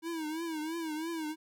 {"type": "tone with vibrato", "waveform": "square", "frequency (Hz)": 320.5, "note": "E4", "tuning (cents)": -49, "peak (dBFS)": -35, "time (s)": [0.02, 1.36], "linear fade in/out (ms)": 50, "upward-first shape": "triangle", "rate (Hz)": 3, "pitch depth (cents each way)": 110, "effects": []}